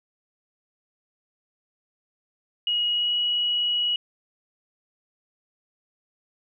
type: tone with pitch glide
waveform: sine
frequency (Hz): 2896 to 2916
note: F#7 to F#7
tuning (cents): -38 to -26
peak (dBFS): -21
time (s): 2.67-3.96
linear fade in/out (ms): 2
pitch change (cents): +12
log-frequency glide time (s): 2.89-3.14
effects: none